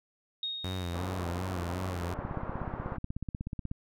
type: tone with exponential decay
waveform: sine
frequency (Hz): 3729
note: A#7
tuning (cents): 0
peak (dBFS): -30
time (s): 0.43-1.4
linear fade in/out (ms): 2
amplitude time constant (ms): 210
type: tone with vibrato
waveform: sawtooth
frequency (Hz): 89.8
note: F2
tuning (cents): +49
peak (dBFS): -29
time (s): 0.64-2.14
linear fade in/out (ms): 5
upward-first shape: sine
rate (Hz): 2.7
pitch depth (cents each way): 76
type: low-pass noise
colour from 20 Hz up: white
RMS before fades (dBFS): -41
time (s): 0.93-2.98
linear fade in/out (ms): 20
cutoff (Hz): 1200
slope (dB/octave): 24
type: click train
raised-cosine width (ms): 5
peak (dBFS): -23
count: 26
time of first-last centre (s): 2.19-3.714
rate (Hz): 16.4
effects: none